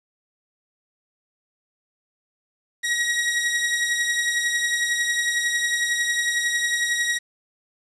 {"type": "beating tone pair", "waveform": "sawtooth", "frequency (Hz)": [1900, 1911], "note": ["A#6", "A#6"], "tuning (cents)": [33, 43], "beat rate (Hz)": 11, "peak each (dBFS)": [-18, -25], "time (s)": [2.83, 7.19], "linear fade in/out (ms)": 20, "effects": ["resampled to 24000 Hz", "8-bit"]}